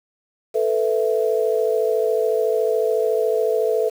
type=chord; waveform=sine; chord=A suspended second; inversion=none; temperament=equal; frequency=440 / 493.9 / 659.3 Hz; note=A4 / B4 / E5; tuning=0 / 0 / 0 cents; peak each=-19 / -22 / -24 dBFS; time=0.54-3.9 s; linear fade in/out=20 ms; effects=7-bit